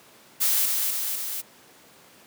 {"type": "noise with echo", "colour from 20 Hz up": "blue", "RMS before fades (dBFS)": -22, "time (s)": [0.4, 0.67], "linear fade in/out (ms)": 20, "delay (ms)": 250, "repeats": 3, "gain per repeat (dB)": -3, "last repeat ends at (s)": 1.42, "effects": ["pink hiss -52 dBFS RMS until 2.26 s", "high-pass 200 Hz 12 dB/octave"]}